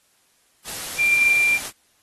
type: tone in noise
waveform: sine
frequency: 2374 Hz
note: D7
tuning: 18 cents sharp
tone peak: -15 dBFS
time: 0.97-1.6 s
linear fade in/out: 50 ms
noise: white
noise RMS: -31 dBFS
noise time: 0.64-1.72 s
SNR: +13 dB
effects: white hiss -62 dBFS RMS until 2.02 s + AAC 32 kbps